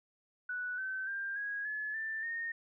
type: tone with pitch steps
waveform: sine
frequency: 1480 / 1534.8 / 1591.7 / 1650.7 / 1711.9 / 1775.3 / 1841.1 Hz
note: F#6 / G6 / G6 / G#6 / A6 / A6 / A#6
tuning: 0 / -37 / +26 / -11 / -48 / +15 / -22 cents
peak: -35 dBFS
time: 0.49-2.52 s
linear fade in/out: 5 ms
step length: 290 ms
effects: none